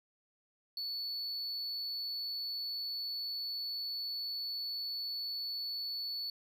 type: tone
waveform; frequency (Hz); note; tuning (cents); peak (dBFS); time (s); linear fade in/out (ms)
triangle; 4442; C#8; +3; -35; 0.77-6.3; 2
effects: none